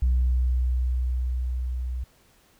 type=tone with level ramp; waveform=sine; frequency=62.5 Hz; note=B1; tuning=21 cents sharp; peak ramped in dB=-16 to -27 dBFS; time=0.02-2.04 s; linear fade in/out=5 ms; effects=tanh soft clip ceiling -16 dBFS + pink hiss -60 dBFS RMS until 2.59 s